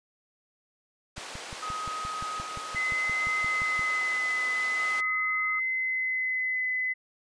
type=band-pass noise; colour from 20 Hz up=pink; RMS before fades=-41 dBFS; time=1.16-5.01 s; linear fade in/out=10 ms; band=590 to 8200 Hz; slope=12 dB/octave
type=click train; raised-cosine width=5 ms; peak=-29 dBFS; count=16; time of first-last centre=1.18-3.793 s; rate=5.74 Hz
type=tone with tremolo; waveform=sine; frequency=1260 Hz; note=D#6; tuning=21 cents sharp; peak=-32 dBFS; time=1.62-5.6 s; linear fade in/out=10 ms; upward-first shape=square; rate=0.63 Hz; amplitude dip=40%
type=tone with vibrato; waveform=sine; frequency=2036 Hz; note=C7; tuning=48 cents flat; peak=-26 dBFS; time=2.75-6.94 s; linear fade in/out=20 ms; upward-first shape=triangle; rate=0.44 Hz; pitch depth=16 cents each way
effects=resampled to 22050 Hz